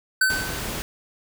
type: tone with exponential decay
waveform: square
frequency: 1527 Hz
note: G6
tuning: 46 cents flat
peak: -15 dBFS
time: 0.21-0.77 s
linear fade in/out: 5 ms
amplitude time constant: 120 ms
type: noise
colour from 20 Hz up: pink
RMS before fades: -30 dBFS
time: 0.3-0.82 s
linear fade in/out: 0 ms
effects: none